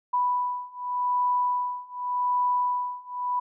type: beating tone pair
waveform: sine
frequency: 987.8 / 988.66 Hz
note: B5 / B5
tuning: 0 / +2 cents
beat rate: 0.86 Hz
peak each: -27 / -26 dBFS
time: 0.13-3.4 s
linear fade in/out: 10 ms
effects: none